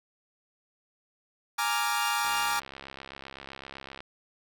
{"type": "chord", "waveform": "sawtooth", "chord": "Bb dominant seventh", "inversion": "third", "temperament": "equal", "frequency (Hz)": [830.6, 932.3, 1174.7, 1396.9], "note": ["Ab5", "Bb5", "D6", "F6"], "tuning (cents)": [0, 0, 0, 0], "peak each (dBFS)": -28, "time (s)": [1.58, 2.6], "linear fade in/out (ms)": 10}
{"type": "click train", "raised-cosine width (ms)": 0.3, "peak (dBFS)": -25, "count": 120, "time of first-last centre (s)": [2.25, 4.005], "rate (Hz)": 67.8}
{"effects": []}